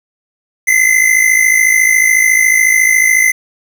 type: tone pair together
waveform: square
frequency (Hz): 2023 / 2077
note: B6 / C7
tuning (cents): +41 / -13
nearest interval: unison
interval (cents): 46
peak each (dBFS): -11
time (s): 0.67-3.32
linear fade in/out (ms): 10
effects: 7-bit